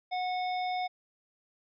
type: harmonic tone with a mistuned harmonic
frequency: 732 Hz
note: F#5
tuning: 19 cents flat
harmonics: 1 / 3 / 5 / 7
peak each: -30 / -40 / -44 / -47 dBFS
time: 0.11-0.88 s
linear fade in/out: 20 ms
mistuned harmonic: 5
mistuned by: -17 cents
effects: none